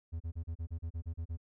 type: tone bursts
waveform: triangle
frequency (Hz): 82.41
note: E2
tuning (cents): 0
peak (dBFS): -33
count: 11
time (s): 0.12-1.373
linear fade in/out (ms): 20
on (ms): 83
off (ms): 34
effects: none